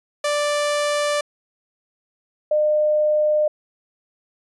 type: tone pair in turn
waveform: sawtooth / sine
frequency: 587.3 / 605.6 Hz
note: D5 / D#5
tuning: 0 / -47 cents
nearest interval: minor second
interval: 53 cents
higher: second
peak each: -15 dBFS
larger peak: neither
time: 0.24-1.21 / 2.51-3.48 s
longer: neither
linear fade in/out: 5 ms
effects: resampled to 24000 Hz